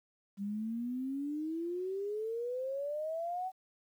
sine exponential sweep, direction up, 196 to 764 Hz, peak -34 dBFS, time 0.37-3.52 s, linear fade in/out 50 ms, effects 11-bit

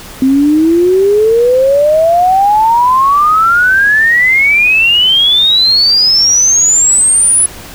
sine exponential sweep, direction up, 259.2 to 10240 Hz, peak -5 dBFS, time 0.22-7.46 s, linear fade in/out 2 ms, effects pink hiss -30 dBFS RMS until 7.74 s

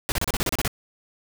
pink noise bursts, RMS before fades -24 dBFS, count 10, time 0.09-0.678 s, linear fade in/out 0 ms, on 30 ms, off 32 ms, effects none

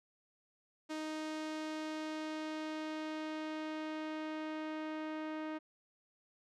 sawtooth tone with low-pass filter sweep, 311.1 Hz, D#4, in tune, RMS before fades -41 dBFS, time 0.89-5.59 s, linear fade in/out 20 ms, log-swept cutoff 7000 to 2200 Hz, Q 0.81, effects none

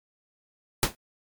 pink noise with exponential decay, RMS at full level -18 dBFS, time 0.83-0.95 s, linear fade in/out 0 ms, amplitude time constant 25 ms, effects MP3 96 kbps

